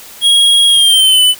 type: tone with pitch glide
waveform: square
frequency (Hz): 3294 to 3003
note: G#7 to F#7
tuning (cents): -15 to +25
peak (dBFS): -6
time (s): 0.21-1.35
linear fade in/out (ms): 50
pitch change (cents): -160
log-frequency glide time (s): 0.68-1.22
effects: white hiss -34 dBFS RMS until 1.39 s